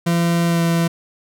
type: tone with pitch glide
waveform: 40% pulse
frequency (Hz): 170 to 168.05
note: F3 to E3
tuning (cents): -46 to +34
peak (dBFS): -14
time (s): 0.06-0.88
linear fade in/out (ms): 10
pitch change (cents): -20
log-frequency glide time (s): 0.47-0.62
effects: none